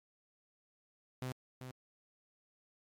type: tone with echo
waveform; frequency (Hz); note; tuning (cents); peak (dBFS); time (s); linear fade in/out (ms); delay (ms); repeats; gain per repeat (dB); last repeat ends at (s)
sawtooth; 128; C3; -38; -34; 1.22-1.32; 2; 390; 1; -7; 1.71
effects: MP3 96 kbps